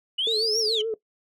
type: linear two-way sweep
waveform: sine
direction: up then down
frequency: 2883 to 5700 to 2912 Hz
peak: -21 dBFS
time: 0.18-0.82 s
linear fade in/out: 10 ms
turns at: 0.59 s
type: tone with vibrato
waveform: sine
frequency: 440 Hz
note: A4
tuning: in tune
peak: -23 dBFS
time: 0.27-0.94 s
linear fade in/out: 2 ms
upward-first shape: sine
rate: 7 Hz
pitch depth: 61 cents each way
effects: noise-tail reverb RT60 0.1 s tail -18 dB re dry + tanh soft clip ceiling -17 dBFS